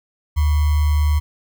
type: tone with sample-and-hold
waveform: sine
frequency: 74.9 Hz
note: D2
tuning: 35 cents sharp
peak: -13 dBFS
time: 0.36-1.2 s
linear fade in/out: 20 ms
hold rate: 1050 Hz
effects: none